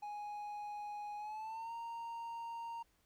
triangle tone with pitch glide, 830.6 to 926.9 Hz, G#5 to A#5, 0 to -10 cents, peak -40 dBFS, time 0.02-2.83 s, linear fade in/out 10 ms, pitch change +190 cents, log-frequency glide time 1.17-1.73 s, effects pink hiss -75 dBFS RMS until 3.05 s

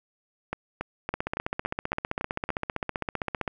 two click trains, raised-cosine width 0.5 ms, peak -13 / -14 dBFS, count 37 / 8, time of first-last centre 1.14-3.478 / 0.53-2.491 s, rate 15.4 / 3.57 Hz, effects none

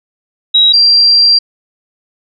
sine tone pair in turn, 3847 / 4732 Hz, B7 / D8, -46 / +12 cents, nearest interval major third, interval 358 cents, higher second, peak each -4 dBFS, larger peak neither, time 0.54-0.73 / 0.73-1.39 s, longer second, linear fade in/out 10 ms, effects none

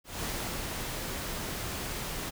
pink noise with ADSR envelope, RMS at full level -34 dBFS, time 0.04-2.31 s, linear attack 190 ms, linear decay 400 ms, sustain -2 dB, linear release 26 ms, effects none

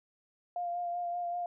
sine tone with vibrato, 700 Hz, F5, 4 cents sharp, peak -32 dBFS, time 0.56-1.46 s, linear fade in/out 2 ms, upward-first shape sine, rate 5.2 Hz, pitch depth 20 cents each way, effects none

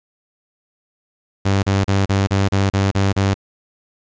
sawtooth tone bursts, 98 Hz, G2, in tune, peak -10 dBFS, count 9, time 1.45-3.342 s, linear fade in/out 10 ms, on 180 ms, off 34 ms, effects resampled to 16000 Hz + 8-bit

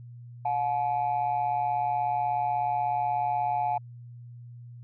sine tone pair together, 720.6 / 857 Hz, F#5 / A5, -46 / -46 cents, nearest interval minor third, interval 300 cents, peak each -26 dBFS, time 0.45-3.78 s, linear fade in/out 5 ms, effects tanh soft clip ceiling -20 dBFS + added 120 Hz sine -42 dBFS peak until 4.83 s

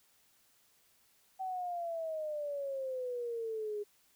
sine exponential sweep, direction down, 765 to 410 Hz, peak -35 dBFS, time 1.39-3.84 s, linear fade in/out 20 ms, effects white hiss -69 dBFS RMS until 4.15 s

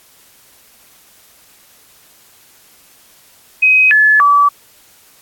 sine tone with pitch steps, 2525 / 1721 / 1151 Hz, D#7 / A6 / D6, +25 / -39 / -35 cents, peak -6 dBFS, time 3.62-4.49 s, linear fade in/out 10 ms, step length 290 ms, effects white hiss -47 dBFS RMS until 5.21 s + AAC 64 kbps

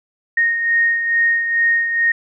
sine beating tone pair, 1856 / 1858.3 Hz, A#6 / A#6, -8 / -6 cents, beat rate 2.3 Hz, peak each -14 / -23 dBFS, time 0.37-2.12 s, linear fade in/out 5 ms, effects none

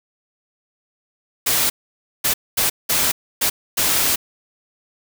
white noise bursts at uneven times, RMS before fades -18 dBFS, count 6, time 1.46-1.7 / 2.24-2.34 / 2.57-2.7 / 2.89-3.12 / 3.41-3.5 / 3.77-4.16 s, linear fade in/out 10 ms, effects none

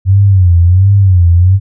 sine tone with vibrato, 92.5 Hz, F#2, in tune, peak -3 dBFS, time 0.05-1.6 s, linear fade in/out 50 ms, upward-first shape sine, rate 1.4 Hz, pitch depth 140 cents each way, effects none

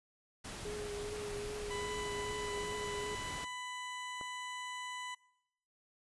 pink noise, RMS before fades -45 dBFS, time 0.44-3.45 s, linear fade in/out 10 ms
sine tone with vibrato, 415.3 Hz, G#4, in tune, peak -40 dBFS, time 0.65-3.15 s, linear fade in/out 2 ms, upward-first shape triangle, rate 2.5 Hz, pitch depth 24 cents each way
20% pulse tone, 996 Hz, B5, 14 cents sharp, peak -36 dBFS, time 1.7-5.15 s, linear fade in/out 10 ms
clicks, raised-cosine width 1 ms, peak -33 dBFS, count 2, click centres 2.576 / 4.212 s
effects noise-tail reverb RT60 0.8 s tail -22 dB re dry + resampled to 24000 Hz

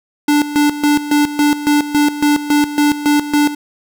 square tone with tremolo, 293.7 Hz, D4, in tune, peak -10 dBFS, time 0.28-3.55 s, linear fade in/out 5 ms, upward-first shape square, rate 3.6 Hz, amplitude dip 75%, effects none

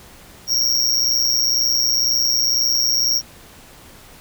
square tone with amplitude modulation, 5588 Hz, F8, in tune, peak -12 dBFS, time 0.47-3.22 s, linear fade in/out 50 ms, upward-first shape sine, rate 122 Hz, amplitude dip 85%, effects pink hiss -44 dBFS RMS until 4.2 s

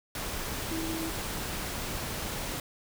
sine tone in noise, 323.7 Hz, E4, 31 cents flat, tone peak -33 dBFS, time 0.71-1.1 s, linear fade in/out 2 ms, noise pink, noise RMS -35 dBFS, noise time 0.15-2.6 s, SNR -1 dB, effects none

